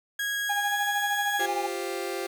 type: tone with pitch glide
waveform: 35% pulse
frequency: 1649 to 1665.3 Hz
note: G#6 to G#6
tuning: -13 to +4 cents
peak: -25 dBFS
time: 0.19-1.46 s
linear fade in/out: 5 ms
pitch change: +17 cents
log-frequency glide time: 0.59-0.75 s
type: tone with tremolo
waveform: triangle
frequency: 812 Hz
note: G#5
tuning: 39 cents flat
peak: -23 dBFS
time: 0.49-1.67 s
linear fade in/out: 10 ms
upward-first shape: sine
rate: 13 Hz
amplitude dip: 70%
type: chord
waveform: sawtooth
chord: F suspended second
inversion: none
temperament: just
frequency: 349.2 / 392.9 / 523.8 Hz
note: F4 / G4 / C5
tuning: 0 / +4 / +2 cents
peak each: -30 / -29 / -32 dBFS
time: 1.39-2.27 s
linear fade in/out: 10 ms
effects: 8-bit